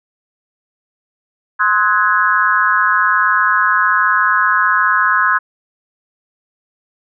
sine chord, Ab dominant seventh, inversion first, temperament equal with one note detuned, 1046.5 / 1275.1 / 1480 / 1661.2 Hz, C6 / Eb6 / Gb6 / Ab6, 0 / +42 / 0 / 0 cents, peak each -16 dBFS, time 1.59-5.39 s, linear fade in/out 20 ms, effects none

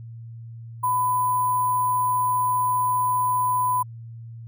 sine tone with sample-and-hold, 1000 Hz, B5, 21 cents sharp, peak -19 dBFS, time 0.83-3.83 s, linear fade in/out 10 ms, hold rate 11025 Hz, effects added 115 Hz sine -36 dBFS peak until 4.47 s

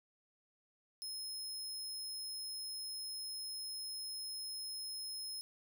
sawtooth tone, 5160 Hz, E8, 38 cents flat, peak -39 dBFS, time 1.02-5.41 s, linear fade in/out 0 ms, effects none

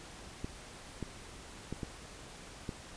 clicks, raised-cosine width 3 ms, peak -24 dBFS, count 5, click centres 0.445 / 1.027 / 1.726 / 1.832 / 2.692 s, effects pink hiss -50 dBFS RMS until 2.96 s + resampled to 22050 Hz

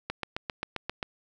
click train, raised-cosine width 0.3 ms, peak -15 dBFS, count 8, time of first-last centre 0.1-1.028 s, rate 7.54 Hz, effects none

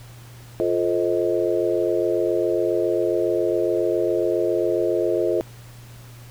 sine chord, F dominant seventh, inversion none, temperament just, 349.2 / 436.5 / 523.8 / 628.6 Hz, F4 / A4 / C5 / Eb5, 0 / -14 / +2 / +18 cents, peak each -22 / -24 / -26 / -25 dBFS, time 0.6-5.41 s, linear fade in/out 0 ms, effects added 119 Hz sine -41 dBFS peak until 6.3 s + pink hiss -48 dBFS RMS until 6.3 s

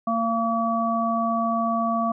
harmonic tone, 228.5 Hz, A#3, 34 cents flat, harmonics 1 / 3 / 5, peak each -25 / -25 / -25 dBFS, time 0.07-2.12 s, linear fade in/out 5 ms, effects none

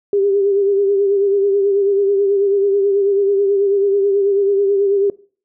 sine tone with vibrato, 398 Hz, G4, 26 cents sharp, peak -12 dBFS, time 0.13-5.1 s, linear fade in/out 2 ms, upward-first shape sine, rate 9.2 Hz, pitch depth 42 cents each way, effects noise-tail reverb RT60 0.4 s tail -20 dB re dry

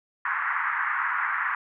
white band-pass noise, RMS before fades -27 dBFS, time 0.25-1.55 s, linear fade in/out 5 ms, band 980 to 1900 Hz, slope 48 dB/octave, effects none

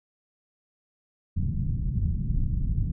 pink low-pass noise, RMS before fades -26 dBFS, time 1.36-2.92 s, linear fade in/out 10 ms, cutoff 170 Hz, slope 24 dB/octave, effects none

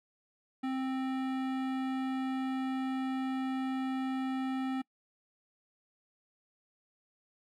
sine tone with hard clipping, 262.6 Hz, C4, 6 cents sharp, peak -33 dBFS, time 0.63-4.82 s, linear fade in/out 10 ms, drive 17 dB, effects noise-tail reverb RT60 0.1 s tail -26 dB re dry + MP3 96 kbps

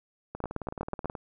two click trains, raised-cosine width 1 ms, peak -22 / -17 dBFS, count 16 / 6, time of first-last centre 0.35-1.152 / 0.44-1.057 s, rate 18.7 / 8.11 Hz, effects none

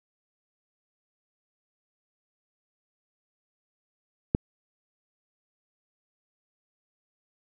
click, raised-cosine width 3 ms, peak -8 dBFS, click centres 4.349 s, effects none

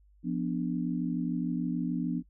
sine chord, B diminished, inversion second, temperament equal, 174.61 / 246.9 / 293.7 Hz, F3 / B3 / D4, 0 / 0 / 0 cents, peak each -32 / -32 / -34 dBFS, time 0.23-2.23 s, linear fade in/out 50 ms, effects noise-tail reverb RT60 0.1 s tail -24 dB re dry + added 50 Hz sine -58 dBFS peak until 2.29 s

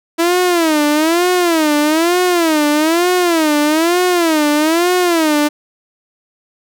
sawtooth tone with vibrato, 327.2 Hz, E4, 13 cents flat, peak -7 dBFS, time 0.18-5.49 s, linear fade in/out 20 ms, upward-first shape sine, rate 1.1 Hz, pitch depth 180 cents each way, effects none

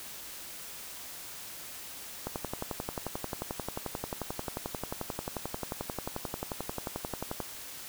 click train, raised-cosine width 1 ms, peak -19 dBFS, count 59, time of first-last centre 2.27-7.403 s, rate 11.3 Hz, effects white hiss -44 dBFS RMS until 7.88 s

